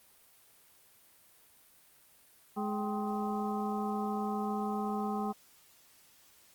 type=harmonic tone with a mistuned harmonic; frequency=209.8 Hz; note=G#3; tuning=18 cents sharp; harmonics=1 / 2 / 4 / 5 / 6; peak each=-34 / -39 / -37 / -42 / -44 dBFS; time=2.56-5.33 s; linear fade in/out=20 ms; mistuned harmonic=4; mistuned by=-120 cents; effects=white hiss -62 dBFS RMS until 6.54 s + Opus 32 kbps